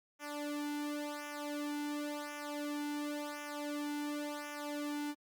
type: tone with flanger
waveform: sawtooth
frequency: 293.7 Hz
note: D4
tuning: in tune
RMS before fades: -40 dBFS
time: 0.19-5.15 s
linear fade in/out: 50 ms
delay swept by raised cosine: 0.23 to 1.63 ms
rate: 0.93 Hz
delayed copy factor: -0.95
effects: Opus 48 kbps